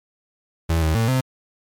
35% pulse tone with pitch steps, 82 / 79.2 / 113.4 / 130 Hz, E2 / D#2 / A#2 / C3, -9 / +31 / -47 / -11 cents, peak -15 dBFS, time 0.69-1.21 s, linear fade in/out 10 ms, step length 130 ms, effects MP3 96 kbps

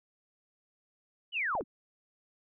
sine linear sweep, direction down, 3068 to 138.9 Hz, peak -29 dBFS, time 1.32-1.64 s, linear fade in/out 50 ms
clicks, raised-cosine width 1 ms, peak -26 / -28 dBFS, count 2, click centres 1.552 / 1.609 s
effects none

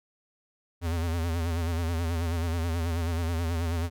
square tone with vibrato, 83.7 Hz, E2, 27 cents sharp, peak -27 dBFS, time 0.81-3.9 s, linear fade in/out 50 ms, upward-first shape sine, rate 9.3 Hz, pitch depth 72 cents each way, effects none

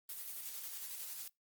blue noise with tremolo, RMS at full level -44 dBFS, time 0.09-1.28 s, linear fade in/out 5 ms, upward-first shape square, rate 11 Hz, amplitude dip 30%, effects noise-tail reverb RT60 0.2 s tail -25 dB re dry + Opus 32 kbps

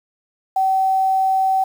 sine tone with quantisation, 765 Hz, G5, 42 cents flat, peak -14 dBFS, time 0.56-1.64 s, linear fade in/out 5 ms, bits 7, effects none

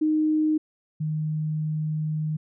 sine tone pair in turn, 309.2 / 154.6 Hz, D#4 / D#3, -11 / -11 cents, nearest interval octave, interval 1200 cents, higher first, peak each -19 / -24 dBFS, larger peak first, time 0.01-0.58 / 1-2.37 s, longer second, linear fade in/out 10 ms, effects none

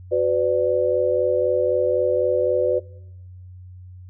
sine chord, B minor, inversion second, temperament equal with one note detuned, 370 / 503.4 / 587.3 Hz, F#4 / B4 / D5, 0 / +33 / 0 cents, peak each -23 / -19 / -22 dBFS, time 0.11-2.8 s, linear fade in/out 20 ms, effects noise-tail reverb RT60 0.9 s tail -22 dB re dry + added 91 Hz sine -38 dBFS peak until 4.09 s

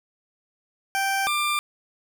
20% pulse tone pair in turn, 782 / 1189.7 Hz, G5 / D6, -4 / +22 cents, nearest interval perfect fifth, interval 726 cents, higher second, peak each -17 dBFS, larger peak neither, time 0.95-1.27 / 1.27-1.59 s, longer neither, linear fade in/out 0 ms, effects none

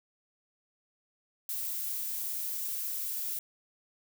violet noise, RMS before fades -35 dBFS, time 1.49-3.39 s, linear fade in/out 2 ms, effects none

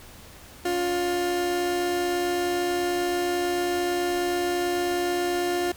30% pulse tone pair together, 283.6 / 352.8 Hz, C#4 / F4, +40 / +18 cents, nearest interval major third, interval 378 cents, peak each -32 / -21 dBFS, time 0.65-5.72 s, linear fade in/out 5 ms, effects added 80 Hz sine -52 dBFS peak until 5.76 s + pink hiss -47 dBFS RMS until 5.76 s

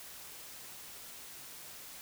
silence, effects white hiss -49 dBFS RMS until 2.01 s

